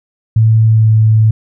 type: tone with pitch glide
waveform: sine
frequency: 111.1 to 109.7 Hz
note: A2 to A2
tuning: +17 to -5 cents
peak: -5 dBFS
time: 0.36-1.31 s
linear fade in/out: 5 ms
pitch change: -22 cents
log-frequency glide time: 0.67-0.9 s
effects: none